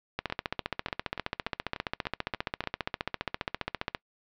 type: two click trains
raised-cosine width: 0.3 ms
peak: -19 / -13 dBFS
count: 9 / 57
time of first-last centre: 0.3-2.639 / 0.19-3.948 s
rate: 3.42 / 14.9 Hz
effects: noise-tail reverb RT60 0.1 s tail -24 dB re dry + low-pass 5000 Hz 12 dB/octave